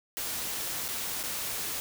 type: noise with dropouts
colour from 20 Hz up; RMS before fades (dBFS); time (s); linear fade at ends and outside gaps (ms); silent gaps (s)
white; -34; 0.17-1.8; 0; 0.881-0.887 / 1.23-1.236
effects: none